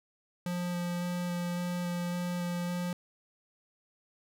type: tone with vibrato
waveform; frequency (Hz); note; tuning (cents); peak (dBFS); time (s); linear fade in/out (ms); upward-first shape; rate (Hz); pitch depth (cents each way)
square; 176; F3; +14; -32; 0.46-2.93; 2; square; 1.8; 8
effects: none